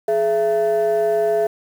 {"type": "tone pair together", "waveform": "sine", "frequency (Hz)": [422.1, 670], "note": ["G#4", "E5"], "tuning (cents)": [28, 28], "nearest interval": "minor sixth", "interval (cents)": 800, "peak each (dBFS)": -16, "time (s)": [0.08, 1.47], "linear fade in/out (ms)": 5, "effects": ["tanh soft clip ceiling -12 dBFS", "7-bit"]}